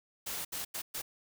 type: noise bursts at uneven times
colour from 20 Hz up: white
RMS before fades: -38 dBFS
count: 4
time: 0.26-0.45 / 0.52-0.65 / 0.74-0.82 / 0.94-1.02 s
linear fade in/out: 10 ms
effects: none